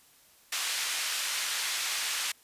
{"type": "band-pass noise", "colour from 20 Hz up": "pink", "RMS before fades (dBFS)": -32, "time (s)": [0.52, 2.32], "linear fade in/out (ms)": 5, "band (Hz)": [1900, 10000], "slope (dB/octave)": 12, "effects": ["white hiss -60 dBFS RMS until 2.43 s", "resampled to 32000 Hz"]}